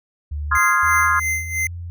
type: tone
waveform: sine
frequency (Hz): 73.8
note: D2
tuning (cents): +9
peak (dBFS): -23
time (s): 0.31-0.58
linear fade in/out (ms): 10
type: chord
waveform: sine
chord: F minor seventh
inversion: second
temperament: equal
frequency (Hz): 1046.5 / 1244.5 / 1396.9 / 1661.2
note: C6 / Eb6 / F6 / Ab6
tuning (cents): 0 / 0 / 0 / 0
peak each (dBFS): -20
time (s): 0.51-1.2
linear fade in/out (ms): 10
type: tone with tremolo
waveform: square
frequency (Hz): 2075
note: C7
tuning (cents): -15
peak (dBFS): -19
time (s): 0.55-1.67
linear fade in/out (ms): 2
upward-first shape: sine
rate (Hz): 3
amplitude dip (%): 75
type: tone with pitch glide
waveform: sine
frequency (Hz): 81.1 to 86.42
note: E2 to F2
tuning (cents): -28 to -18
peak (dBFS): -28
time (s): 0.83-1.9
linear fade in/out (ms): 0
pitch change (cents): +110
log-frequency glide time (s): 1.11-1.61
effects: none